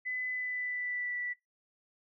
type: tone with pitch glide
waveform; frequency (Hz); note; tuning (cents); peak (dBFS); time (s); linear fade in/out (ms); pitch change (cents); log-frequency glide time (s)
sine; 2009 to 1963.1; B6 to B6; +29 to -11; -33; 0.05-1.34; 20; -40; 0.29-1.17
effects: noise-tail reverb RT60 0.2 s tail -20 dB re dry